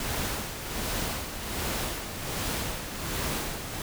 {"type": "noise with tremolo", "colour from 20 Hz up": "pink", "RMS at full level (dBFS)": -30, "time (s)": [0, 3.82], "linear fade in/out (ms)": 2, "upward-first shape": "sine", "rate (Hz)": 1.3, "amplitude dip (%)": 55, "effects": []}